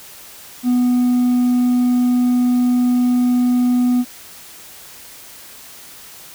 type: tone with hard clipping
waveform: sine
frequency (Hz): 246.9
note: B3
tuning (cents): 0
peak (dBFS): -13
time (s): 0.63-4.05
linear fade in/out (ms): 50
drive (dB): 2
effects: white hiss -39 dBFS RMS until 6.34 s